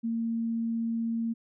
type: tone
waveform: sine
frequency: 229 Hz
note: A#3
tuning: 31 cents flat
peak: -27 dBFS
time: 0.03-1.34 s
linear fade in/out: 20 ms
effects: none